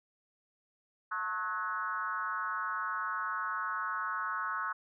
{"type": "tone with frequency modulation", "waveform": "sine", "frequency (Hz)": 1284, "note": "E6", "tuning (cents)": -46, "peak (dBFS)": -32, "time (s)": [1.11, 4.73], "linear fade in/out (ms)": 10, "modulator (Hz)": 196, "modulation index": 1.4, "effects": []}